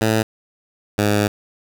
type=tone pair in turn; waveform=10% pulse; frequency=110 / 103.83 Hz; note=A2 / G#2; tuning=0 / 0 cents; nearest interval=minor second; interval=100 cents; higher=first; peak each=-7 dBFS; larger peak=neither; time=0.01-0.23 / 0.98-1.28 s; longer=second; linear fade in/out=5 ms; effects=none